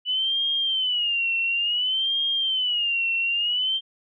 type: tone with vibrato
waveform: sine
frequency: 2960 Hz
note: F#7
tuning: in tune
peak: -21 dBFS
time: 0.05-3.81 s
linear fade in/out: 50 ms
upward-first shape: sine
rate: 0.57 Hz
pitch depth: 150 cents each way
effects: none